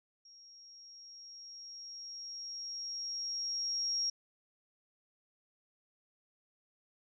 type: tone with level ramp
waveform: sine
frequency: 5590 Hz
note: F8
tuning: 1 cent sharp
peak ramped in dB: -55 to -30 dBFS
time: 0.25-4.1 s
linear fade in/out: 5 ms
effects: none